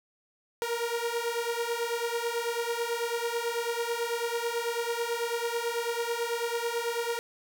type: beating tone pair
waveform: sawtooth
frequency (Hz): 465 / 474.1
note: A#4 / A#4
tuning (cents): -4 / +29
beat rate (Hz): 9.1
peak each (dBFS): -28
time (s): 0.62-7.19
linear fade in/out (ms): 0
effects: none